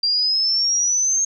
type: exponential sweep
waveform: sine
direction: up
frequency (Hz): 4724 to 6460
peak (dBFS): -16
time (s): 0.03-1.25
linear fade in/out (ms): 5
effects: none